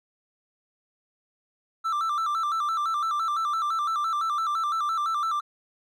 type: tone with vibrato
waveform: triangle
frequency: 1252 Hz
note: D#6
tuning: 10 cents sharp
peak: -22 dBFS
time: 1.84-5.41 s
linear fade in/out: 20 ms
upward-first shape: square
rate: 5.9 Hz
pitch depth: 100 cents each way
effects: none